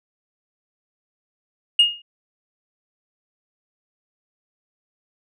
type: tone with exponential decay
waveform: sine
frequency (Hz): 2852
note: F7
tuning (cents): +36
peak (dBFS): -6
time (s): 1.79-2.02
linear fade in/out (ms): 5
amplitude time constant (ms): 48
effects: tanh soft clip ceiling -7 dBFS